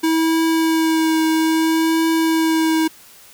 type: tone with vibrato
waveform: square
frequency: 322.2 Hz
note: E4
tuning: 39 cents flat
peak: -15 dBFS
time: 0.03-2.88 s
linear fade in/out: 10 ms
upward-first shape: triangle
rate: 0.61 Hz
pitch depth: 19 cents each way
effects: white hiss -45 dBFS RMS until 3.33 s